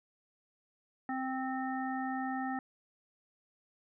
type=harmonic tone; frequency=261.6 Hz; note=C4; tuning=in tune; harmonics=1 / 3 / 5 / 7; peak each=-36 / -37 / -44 / -43 dBFS; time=1.09-2.59 s; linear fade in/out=2 ms; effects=none